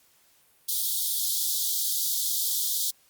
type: high-pass noise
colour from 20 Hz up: white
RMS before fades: -27 dBFS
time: 0.68-2.91 s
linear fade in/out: 10 ms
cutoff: 3300 Hz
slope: 96 dB/octave
effects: white hiss -62 dBFS RMS until 3.09 s + Opus 48 kbps